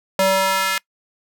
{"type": "tone with high-pass filter sweep", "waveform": "square", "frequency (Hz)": 191.4, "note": "G3", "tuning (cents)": -41, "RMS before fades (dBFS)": -18, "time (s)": [0.19, 0.78], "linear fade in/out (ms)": 2, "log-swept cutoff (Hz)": [460, 1700], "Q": 1.4, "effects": ["noise-tail reverb RT60 0.1 s tail -23 dB re dry"]}